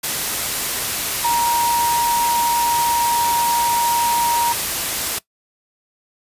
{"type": "tone in noise", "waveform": "sine", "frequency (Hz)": 944, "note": "A#5", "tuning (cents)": 22, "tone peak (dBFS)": -15, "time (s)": [1.24, 4.53], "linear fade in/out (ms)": 10, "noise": "white", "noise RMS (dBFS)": -22, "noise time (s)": [0.03, 5.19], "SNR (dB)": 4, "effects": ["noise-tail reverb RT60 0.1 s tail -20 dB re dry", "resampled to 32000 Hz"]}